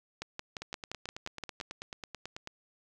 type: two click trains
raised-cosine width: 0.2 ms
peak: -23 / -20 dBFS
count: 18 / 9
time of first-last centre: 0.62-2.474 / 0.22-1.611 s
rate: 9.17 / 5.75 Hz
effects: none